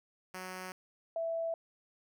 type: tone pair in turn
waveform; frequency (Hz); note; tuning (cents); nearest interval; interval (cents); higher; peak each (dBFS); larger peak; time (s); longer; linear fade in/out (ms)
5% pulse / sine; 185 / 661; F#3 / E5; 0 / +5; octave + minor seventh; 2205; second; -30 / -32; first; 0.34-0.72 / 1.16-1.54; neither; 2
effects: none